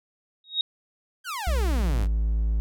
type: tone with exponential growth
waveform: sine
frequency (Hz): 3765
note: A#7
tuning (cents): +16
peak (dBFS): -17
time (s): 0.44-0.61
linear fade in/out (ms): 2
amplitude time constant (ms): 35
type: exponential sweep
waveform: sawtooth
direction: down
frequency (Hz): 1623 to 81.2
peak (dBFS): -26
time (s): 1.24-2.08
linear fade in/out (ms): 50
type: tone with pitch glide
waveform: triangle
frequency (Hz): 61.74 to 54.37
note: B1 to A1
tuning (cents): 0 to -20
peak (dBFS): -19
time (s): 1.47-2.6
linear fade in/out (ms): 0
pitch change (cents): -220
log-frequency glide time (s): 1.61-2.08
effects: none

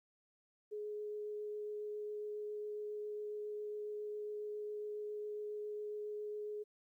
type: tone with vibrato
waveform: sine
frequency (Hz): 420.1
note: G#4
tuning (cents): +20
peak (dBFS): -40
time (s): 0.71-6.64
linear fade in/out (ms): 20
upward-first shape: triangle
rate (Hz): 7.3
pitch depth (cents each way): 8
effects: 13-bit

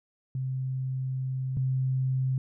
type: tone pair in turn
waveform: sine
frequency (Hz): 130.81 / 130.81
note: C3 / C3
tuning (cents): 0 / 0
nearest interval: unison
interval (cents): 0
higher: neither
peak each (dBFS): -28 / -24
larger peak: second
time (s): 0.35-1.57 / 1.57-2.38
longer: first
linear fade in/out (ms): 2
effects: none

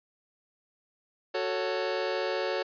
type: chord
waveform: sawtooth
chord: F# minor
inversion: none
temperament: just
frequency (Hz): 370 / 444 / 555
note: F#4 / A4 / C#5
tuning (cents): 0 / +16 / +2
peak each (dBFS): -29 / -29 / -27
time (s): 1.34-2.63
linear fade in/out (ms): 10
effects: resampled to 11025 Hz

